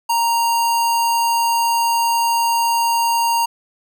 square tone with notch filter, 931 Hz, A#5, 2 cents flat, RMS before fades -17 dBFS, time 0.09-3.46 s, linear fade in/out 10 ms, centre 1900 Hz, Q 1.1, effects none

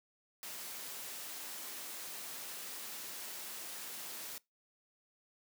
white noise, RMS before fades -45 dBFS, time 0.43-4.38 s, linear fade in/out 0 ms, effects noise-tail reverb RT60 0.2 s tail -23 dB re dry + high-pass 200 Hz 12 dB/octave

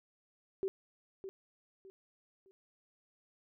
sine tone with echo, 385 Hz, G4, 31 cents flat, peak -31 dBFS, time 0.63-0.68 s, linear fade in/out 0 ms, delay 610 ms, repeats 3, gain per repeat -10 dB, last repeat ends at 2.51 s, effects none

